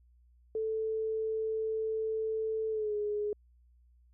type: tone with pitch glide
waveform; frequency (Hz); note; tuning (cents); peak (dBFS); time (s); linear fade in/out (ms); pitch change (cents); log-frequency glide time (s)
sine; 440 to 417.2; A4 to G#4; 0 to +8; -30; 0.55-3.33; 2; -92; 2.7-2.95
effects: added 60 Hz sine -60 dBFS peak until 4.13 s